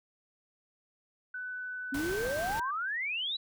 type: tone with pitch glide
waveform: sine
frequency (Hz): 1498 to 1565.2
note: F#6 to G6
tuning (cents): +21 to -3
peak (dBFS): -36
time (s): 1.34-2.71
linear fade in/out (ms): 5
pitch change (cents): +76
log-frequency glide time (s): 1.97-2.25
type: exponential sweep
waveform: sine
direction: up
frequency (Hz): 261.6 to 4016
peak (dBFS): -31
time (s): 1.92-3.37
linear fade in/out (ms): 10
type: noise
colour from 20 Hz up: pink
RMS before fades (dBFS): -40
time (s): 1.94-2.6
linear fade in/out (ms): 5
effects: none